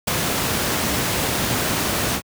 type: noise with ADSR envelope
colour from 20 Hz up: pink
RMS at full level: -17 dBFS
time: 0.07-2.22 s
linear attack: 11 ms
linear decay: 6 ms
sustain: -4 dB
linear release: 73 ms
effects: high-pass 80 Hz 12 dB/octave